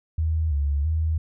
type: tone with vibrato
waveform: sine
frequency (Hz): 75.4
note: D2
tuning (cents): +46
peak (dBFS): -20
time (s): 0.18-1.18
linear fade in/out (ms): 5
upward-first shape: square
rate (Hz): 1.5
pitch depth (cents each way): 95
effects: none